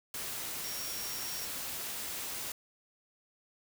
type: tone in noise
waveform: sine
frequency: 5588 Hz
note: F8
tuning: in tune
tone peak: -42 dBFS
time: 0.64-1.45 s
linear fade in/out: 2 ms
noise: white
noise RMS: -39 dBFS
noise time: 0.14-2.52 s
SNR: -6 dB
effects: none